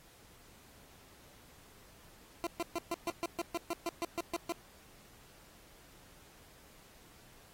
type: tone bursts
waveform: 20% pulse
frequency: 340.6 Hz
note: F4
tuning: 43 cents flat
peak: -28 dBFS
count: 14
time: 2.44-4.522 s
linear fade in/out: 0 ms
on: 28 ms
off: 130 ms
effects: pink hiss -60 dBFS RMS until 7.53 s + AAC 48 kbps

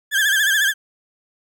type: tone with vibrato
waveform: 35% pulse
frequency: 1653 Hz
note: G#6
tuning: 9 cents flat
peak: -13 dBFS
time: 0.11-0.74 s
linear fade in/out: 50 ms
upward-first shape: sine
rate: 14 Hz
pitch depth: 100 cents each way
effects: none

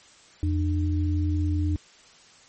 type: tone pair together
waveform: sine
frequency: 85 / 300.4 Hz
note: F2 / D4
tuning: -46 / +39 cents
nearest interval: octave + minor seventh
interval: 2185 cents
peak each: -22 / -29 dBFS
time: 0.43-1.76 s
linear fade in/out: 0 ms
effects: white hiss -53 dBFS RMS until 2.48 s + MP3 32 kbps

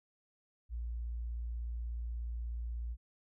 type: tone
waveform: sine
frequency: 58.27 Hz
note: A#1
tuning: in tune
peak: -36 dBFS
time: 0.69-2.97 s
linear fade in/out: 50 ms
effects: none

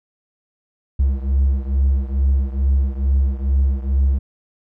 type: beating tone pair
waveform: triangle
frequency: 66.8 / 69.1 Hz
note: C2 / C#2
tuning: +36 / -5 cents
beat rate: 2.3 Hz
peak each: -14 / -17 dBFS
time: 0.99-4.19 s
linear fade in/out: 10 ms
effects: tanh soft clip ceiling -5 dBFS

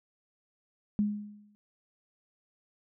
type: tone with exponential decay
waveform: sine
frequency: 207.7 Hz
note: G#3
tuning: in tune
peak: -22 dBFS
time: 0.99-1.55 s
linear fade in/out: 0 ms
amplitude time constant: 120 ms
effects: none

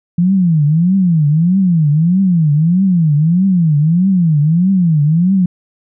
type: tone with vibrato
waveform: sine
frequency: 168.2 Hz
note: E3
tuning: 35 cents sharp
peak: -8 dBFS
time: 0.18-5.46 s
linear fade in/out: 5 ms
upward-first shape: triangle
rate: 1.6 Hz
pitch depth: 280 cents each way
effects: none

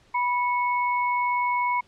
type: tone pair together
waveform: sine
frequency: 981 / 2202 Hz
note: B5 / C#7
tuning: -12 / -12 cents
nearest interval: octave + major second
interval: 1400 cents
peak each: -22 / -29 dBFS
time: 0.14-1.81 s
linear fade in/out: 10 ms
effects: pink hiss -59 dBFS RMS until 1.87 s + low-pass 6000 Hz 12 dB/octave

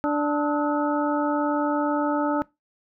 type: harmonic tone with a mistuned harmonic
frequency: 293.7 Hz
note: D4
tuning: in tune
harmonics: 1 / 2 / 3 / 4 / 5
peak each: -23 / -27 / -28 / -30 / -37 dBFS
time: 0.04-2.42 s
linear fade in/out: 0 ms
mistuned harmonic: 4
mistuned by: +150 cents
effects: noise-tail reverb RT60 0.2 s tail -21 dB re dry

